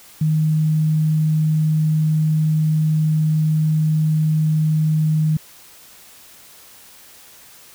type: tone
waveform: sine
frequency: 155.56 Hz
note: D#3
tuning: in tune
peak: -14 dBFS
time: 0.21-5.37 s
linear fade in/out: 5 ms
effects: white hiss -45 dBFS RMS until 7.74 s